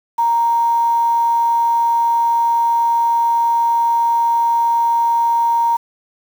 sine tone with quantisation, 932.3 Hz, A#5, in tune, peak -12 dBFS, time 0.18-5.77 s, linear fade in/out 10 ms, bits 6, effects none

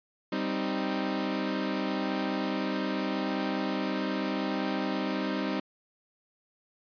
sawtooth chord, C minor, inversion second, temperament equal, 196 / 261.6 / 311.1 Hz, G3 / C4 / Eb4, 0 / 0 / 0 cents, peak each -29 dBFS, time 0.32-5.6 s, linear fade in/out 5 ms, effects resampled to 11025 Hz

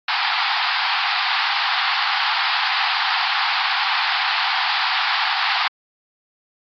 pink band-pass noise, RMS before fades -21 dBFS, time 0.08-5.68 s, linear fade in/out 5 ms, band 760 to 4900 Hz, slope 96 dB/octave, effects AAC 32 kbps

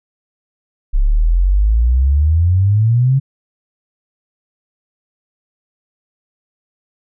sine exponential sweep, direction up, 33.01 to 138.59 Hz, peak -9 dBFS, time 0.93-3.2 s, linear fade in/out 20 ms, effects none

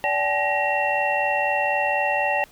sine tone cluster, 580 / 772 / 856 / 1887 / 2724 Hz, D5 / G5 / A5 / A#6 / F7, -22 / -27 / -48 / +21 / -44 cents, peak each -26 dBFS, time 0.04-2.44 s, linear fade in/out 0 ms, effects pink hiss -52 dBFS RMS until 2.51 s

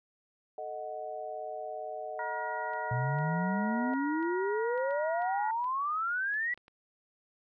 sine chord, D# diminished, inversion second, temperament equal, 440 / 622.3 / 740 Hz, A4 / D#5 / F#5, 0 / 0 / 0 cents, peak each -44 / -39 / -40 dBFS, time 0.58-3.94 s, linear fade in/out 2 ms
harmonic tone, 476.4 Hz, A#4, 38 cents sharp, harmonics 2 / 3 / 4, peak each -36 / -40 / -42 dBFS, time 2.19-5.51 s, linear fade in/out 2 ms
clicks, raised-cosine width 0.3 ms, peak -39 dBFS, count 12, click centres 2.735 / 3.187 / 3.936 / 4.228 / 4.778 / 4.909 / 5.221 / 5.643 / 6.341 / 6.544 / 6.576 / 6.681 s
sine exponential sweep, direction up, 119.3 to 1975.5 Hz, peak -29 dBFS, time 2.91-6.54 s, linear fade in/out 5 ms
effects none

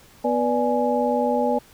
sine tone cluster, 247.5 / 487.1 / 586 / 837 Hz, B3 / B4 / D5 / G#5, +4 / -24 / -4 / +13 cents, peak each -24 dBFS, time 0.24-1.59 s, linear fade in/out 10 ms, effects pink hiss -51 dBFS RMS until 1.73 s

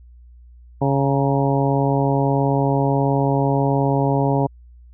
harmonic tone with a mistuned harmonic, 138.59 Hz, C#3, in tune, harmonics 1 / 2 / 3 / 4 / 5 / 6 / 7, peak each -19 / -22 / -24 / -25 / -26 / -27 / -27 dBFS, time 0.81-4.47 s, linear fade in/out 10 ms, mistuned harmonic 7, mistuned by -50 cents, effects added 60 Hz sine -42 dBFS peak until 4.93 s

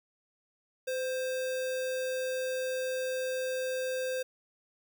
sine tone with sample-and-hold, 514 Hz, C5, 31 cents flat, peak -30 dBFS, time 0.87-4.23 s, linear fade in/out 10 ms, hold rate 2100 Hz, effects none

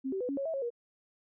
sine tone with pitch steps, 265.8 / 384.8 / 496.7 / 278.6 / 551 / 649 / 546 / 475.3 Hz, C4 / G4 / B4 / C#4 / C#5 / E5 / C#5 / A#4, +27 / -32 / +10 / +9 / -11 / -27 / -26 / +34 cents, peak -31 dBFS, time 0.04-0.704 s, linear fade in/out 20 ms, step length 83 ms, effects none

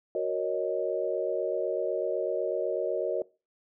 sine chord, D# minor seventh, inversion first, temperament equal, 370 / 466.2 / 554.4 / 622.3 Hz, F#4 / A#4 / C#5 / D#5, 0 / 0 / 0 / 0 cents, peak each -32 dBFS, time 0.15-3.22 s, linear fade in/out 2 ms, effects noise-tail reverb RT60 0.3 s tail -21 dB re dry

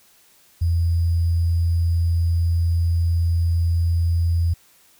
sine tone with sample-and-hold, 84.4 Hz, E2, 41 cents sharp, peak -16 dBFS, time 0.61-4.54 s, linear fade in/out 10 ms, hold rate 4900 Hz, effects white hiss -55 dBFS RMS until 4.99 s

